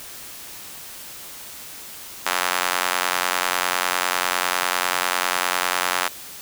sawtooth tone with high-pass filter, 90 Hz, F#2, 47 cents flat, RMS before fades -23 dBFS, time 2.26-6.08 s, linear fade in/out 5 ms, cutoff 1100 Hz, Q 1.1, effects white hiss -38 dBFS RMS until 6.41 s

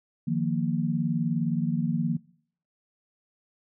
sine chord, Eb suspended second, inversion none, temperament equal, 155.56 / 174.61 / 233.1 Hz, Eb3 / F3 / Bb3, 0 / 0 / 0 cents, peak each -28 dBFS, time 0.27-2.17 s, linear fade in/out 10 ms, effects noise-tail reverb RT60 0.6 s tail -23 dB re dry

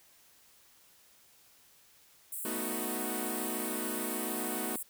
pink high-pass noise, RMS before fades -39 dBFS, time 2.32-4.83 s, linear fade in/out 5 ms, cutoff 7800 Hz, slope 96 dB/octave
sawtooth chord, B dominant seventh, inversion third, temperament equal, 220 / 246.9 / 311.1 / 370 Hz, A3 / B3 / D#4 / F#4, 0 / 0 / 0 / 0 cents, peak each -37 dBFS, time 2.45-4.76 s, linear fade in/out 2 ms
effects white hiss -62 dBFS RMS until 4.89 s

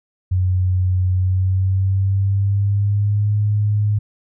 sine tone with pitch glide, 92 to 104.47 Hz, F#2 to G#2, -9 to +11 cents, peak -14 dBFS, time 0.31-3.99 s, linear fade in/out 10 ms, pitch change +220 cents, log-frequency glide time 1.12-3.34 s, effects none

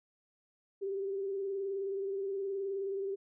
sine tone with vibrato, 392 Hz, G4, in tune, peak -33 dBFS, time 0.81-3.16 s, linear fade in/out 20 ms, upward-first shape sine, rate 19 Hz, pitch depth 37 cents each way, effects none

